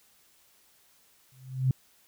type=tone with exponential growth; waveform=sine; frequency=130.4 Hz; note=C3; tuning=5 cents flat; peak=-18 dBFS; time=1.32-1.71 s; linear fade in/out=2 ms; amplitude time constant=83 ms; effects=white hiss -63 dBFS RMS until 2.07 s